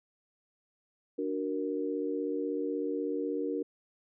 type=chord; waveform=sine; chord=D augmented; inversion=none; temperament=equal; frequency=293.7 / 370 / 466.2 Hz; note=D4 / F#4 / A#4; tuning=0 / 0 / 0 cents; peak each=-34 / -36 / -34 dBFS; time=1.18-3.63 s; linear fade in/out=10 ms; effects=none

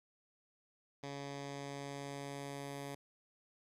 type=tone with low-pass filter sweep; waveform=10% pulse; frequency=140.6 Hz; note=C#3; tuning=25 cents sharp; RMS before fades=-45 dBFS; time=1.03-2.95 s; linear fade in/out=5 ms; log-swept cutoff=5700 to 12000 Hz; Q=1.2; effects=12-bit

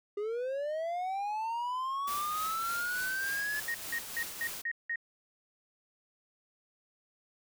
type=linear sweep; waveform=triangle; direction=up; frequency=401.5 to 1720 Hz; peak=-30 dBFS; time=0.17-3.6 s; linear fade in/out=5 ms
type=noise with tremolo; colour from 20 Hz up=white; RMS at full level=-40 dBFS; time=2.07-4.62 s; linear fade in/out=10 ms; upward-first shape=sine; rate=3.4 Hz; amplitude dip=35%
type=tone bursts; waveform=sine; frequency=1864.7 Hz; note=A#6; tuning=in tune; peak=-31 dBFS; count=6; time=3.68-4.958 s; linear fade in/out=2 ms; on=63 ms; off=180 ms
effects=none

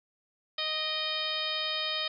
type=harmonic tone with a mistuned harmonic; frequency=622.3 Hz; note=D#5; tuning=in tune; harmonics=1 / 2 / 3 / 4 / 5 / 6 / 7 / 8; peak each=-40 / -40 / -40 / -40 / -35 / -34 / -40 / -40 dBFS; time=0.58-2.08 s; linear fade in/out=5 ms; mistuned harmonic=4; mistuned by=-42 cents; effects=none

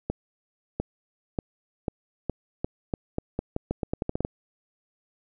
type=accelerating click train; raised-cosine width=2 ms; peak=-13 dBFS; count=18; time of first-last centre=0.1-4.249 s; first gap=700 ms; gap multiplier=0.84; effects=none

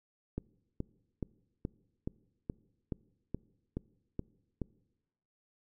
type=click train; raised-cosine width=3 ms; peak=-22 dBFS; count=11; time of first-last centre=0.38-4.617 s; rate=2.36 Hz; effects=noise-tail reverb RT60 1.0 s tail -23 dB re dry

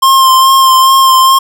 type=tone with vibrato; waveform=square; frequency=1058 Hz; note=C6; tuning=19 cents sharp; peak=-4 dBFS; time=0.02-1.39 s; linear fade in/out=10 ms; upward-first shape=sine; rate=2.4 Hz; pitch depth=22 cents each way; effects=none

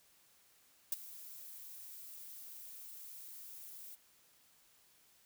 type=noise with ADSR envelope; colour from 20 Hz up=violet; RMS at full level=-32 dBFS; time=0.92-3.96 s; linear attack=5 ms; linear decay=21 ms; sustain=-19 dB; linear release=20 ms; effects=white hiss -68 dBFS RMS until 5.25 s

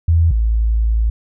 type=tone pair in turn; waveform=sine; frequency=82.8 / 55.42 Hz; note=E2 / A1; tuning=+8 / +13 cents; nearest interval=perfect fifth; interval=695 cents; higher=first; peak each=-9 / -12 dBFS; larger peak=first; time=0.08-0.31 / 0.31-1.1 s; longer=second; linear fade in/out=5 ms; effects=none

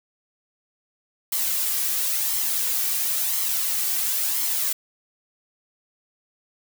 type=noise with flanger; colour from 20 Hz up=blue; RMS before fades=-24 dBFS; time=1.32-4.73 s; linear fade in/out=5 ms; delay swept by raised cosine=0.94 to 2.64 ms; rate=0.97 Hz; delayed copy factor=+0.5; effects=none

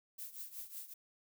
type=noise with tremolo; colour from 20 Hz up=violet; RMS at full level=-44 dBFS; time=0.18-0.94 s; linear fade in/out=10 ms; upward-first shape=triangle; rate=5.4 Hz; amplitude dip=85%; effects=none

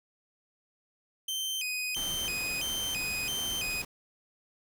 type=tone with vibrato; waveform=sawtooth; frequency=2787 Hz; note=F7; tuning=4 cents flat; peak=-28 dBFS; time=1.28-3.82 s; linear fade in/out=5 ms; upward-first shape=square; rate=1.5 Hz; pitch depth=190 cents each way
type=noise; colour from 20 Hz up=pink; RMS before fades=-42 dBFS; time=1.96-3.85 s; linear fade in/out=5 ms
effects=none

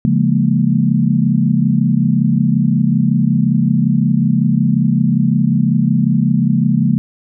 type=chord; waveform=sine; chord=Bb minor seventh; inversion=first; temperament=equal with one note detuned; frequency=138.59 / 170.82 / 207.7 / 233.1 Hz; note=Db3 / F3 / Ab3 / Bb3; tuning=0 / -38 / 0 / 0 cents; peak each=-16 dBFS; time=0.05-6.98 s; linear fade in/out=0 ms; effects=none

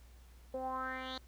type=tone with low-pass filter sweep; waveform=10% pulse; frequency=259.4 Hz; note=C4; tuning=15 cents flat; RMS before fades=-40 dBFS; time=0.54-1.18 s; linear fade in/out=2 ms; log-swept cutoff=530 to 4300 Hz; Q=5.1; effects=added 60 Hz sine -55 dBFS peak until 1.27 s + pink hiss -66 dBFS RMS until 1.27 s

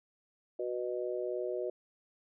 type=harmonic tone; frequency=123.1 Hz; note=B2; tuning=5 cents flat; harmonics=3 / 4 / 5; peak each=-36 / -38 / -38 dBFS; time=0.59-1.7 s; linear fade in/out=5 ms; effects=none

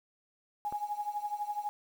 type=tone with tremolo; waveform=sine; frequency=830.6 Hz; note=G#5; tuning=in tune; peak=-29 dBFS; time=0.65-1.69 s; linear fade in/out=0 ms; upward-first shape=triangle; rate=12 Hz; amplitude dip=90%
type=click; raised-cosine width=1 ms; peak=-29 dBFS; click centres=0.725 s
effects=9-bit

